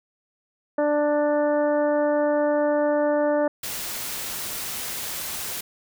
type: harmonic tone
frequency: 295.2 Hz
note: D4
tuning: 9 cents sharp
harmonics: 1 / 2 / 3 / 4 / 5 / 6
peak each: -25 / -20 / -30 / -36 / -36 / -38 dBFS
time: 0.78-3.48 s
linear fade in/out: 5 ms
type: noise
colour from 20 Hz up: white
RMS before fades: -31 dBFS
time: 3.63-5.61 s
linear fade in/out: 5 ms
effects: none